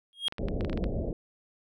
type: tone with exponential growth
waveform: triangle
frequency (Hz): 3260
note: G#7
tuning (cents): -33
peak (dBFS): -20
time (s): 0.13-0.28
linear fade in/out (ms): 0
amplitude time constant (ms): 31
type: clicks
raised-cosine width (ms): 0.3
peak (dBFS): -23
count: 10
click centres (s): 0.283 / 0.324 / 0.383 / 0.485 / 0.609 / 0.648 / 0.697 / 0.73 / 0.775 / 0.841
type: low-pass noise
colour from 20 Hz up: pink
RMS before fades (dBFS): -31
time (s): 0.39-1.13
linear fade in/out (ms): 2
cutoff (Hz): 610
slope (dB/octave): 48
effects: none